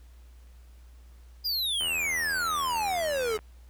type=exponential sweep; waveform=square; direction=down; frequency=4996 to 415.3 Hz; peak=-27 dBFS; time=1.44-3.38 s; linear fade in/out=20 ms
type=click train; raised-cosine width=0.5 ms; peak=-26 dBFS; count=131; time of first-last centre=1.81-3.39 s; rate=82.3 Hz
effects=added 60 Hz sine -48 dBFS peak until 3.69 s + pink hiss -64 dBFS RMS until 3.69 s